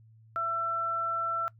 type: tone pair together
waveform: sine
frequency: 670 / 1340 Hz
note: E5 / E6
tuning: +28 / +28 cents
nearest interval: octave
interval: 1200 cents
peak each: -39 / -28 dBFS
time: 0.36-1.48 s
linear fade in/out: 0 ms
effects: noise-tail reverb RT60 0.1 s tail -20 dB re dry + added 111 Hz sine -54 dBFS peak until 1.59 s